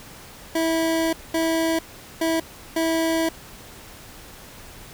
25% pulse tone bursts at uneven times, 326.2 Hz, E4, 18 cents flat, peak -16 dBFS, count 4, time 0.55-1.13 / 1.34-1.79 / 2.21-2.4 / 2.76-3.29 s, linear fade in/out 5 ms, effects pink hiss -43 dBFS RMS until 4.93 s

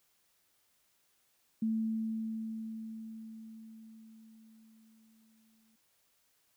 sine tone with exponential decay, 221.9 Hz, A3, 15 cents sharp, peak -28 dBFS, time 1.62-5.76 s, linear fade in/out 5 ms, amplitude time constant 900 ms, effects white hiss -73 dBFS RMS until 6.56 s

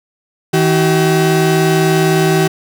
35% pulse tone pair together, 160.2 / 381 Hz, E3 / G4, -49 / -49 cents, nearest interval octave + minor third, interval 1500 cents, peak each -11 dBFS, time 0.53-2.48 s, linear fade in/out 10 ms, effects none

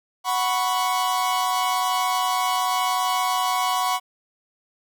45% pulse chord, F# suspended fourth, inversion none, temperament equal, 740 / 987.8 / 1108.7 Hz, F#5 / B5 / C#6, 0 / 0 / 0 cents, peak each -25 dBFS, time 0.24-4 s, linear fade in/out 50 ms, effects none

